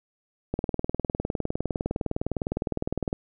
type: click train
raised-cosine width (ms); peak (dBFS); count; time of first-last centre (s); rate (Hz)
2; -13; 52; 0.54-3.129; 19.7
effects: none